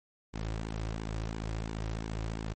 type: tone with flanger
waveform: sawtooth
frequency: 54.6 Hz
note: A1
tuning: 13 cents flat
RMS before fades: -36 dBFS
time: 0.33-2.54 s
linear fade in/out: 20 ms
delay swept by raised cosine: 1.5 to 4.7 ms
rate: 2.9 Hz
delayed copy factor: -0.6
effects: MP3 32 kbps